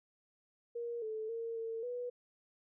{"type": "tone with pitch steps", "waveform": "sine", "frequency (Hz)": [471.8, 436.7, 459.1, 452.9, 489.7], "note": ["A#4", "A4", "A#4", "A#4", "B4"], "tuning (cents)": [21, -13, -26, -50, -15], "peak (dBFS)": -37, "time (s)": [0.75, 2.1], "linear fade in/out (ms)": 10, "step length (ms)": 270, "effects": []}